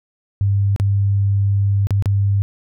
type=tone with dropouts; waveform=sine; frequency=99.7 Hz; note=G2; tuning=30 cents sharp; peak=-13 dBFS; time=0.41-2.42 s; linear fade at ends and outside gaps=0 ms; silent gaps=0.762-0.799 / 1.87-1.907 / 2.024-2.058 s; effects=none